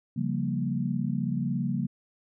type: chord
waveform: sine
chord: G half-diminished seventh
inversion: second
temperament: equal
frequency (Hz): 138.59 / 174.61 / 196 / 233.1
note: Db3 / F3 / G3 / Bb3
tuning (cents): 0 / 0 / 0 / 0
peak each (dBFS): -31 / -32 / -32 / -31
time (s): 0.16-1.87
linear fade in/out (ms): 10
effects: none